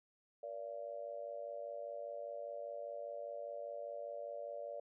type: tone with amplitude modulation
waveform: sine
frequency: 577 Hz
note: D5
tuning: 31 cents flat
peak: -38 dBFS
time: 0.43-4.8 s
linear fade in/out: 5 ms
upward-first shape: sine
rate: 105 Hz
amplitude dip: 95%
effects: none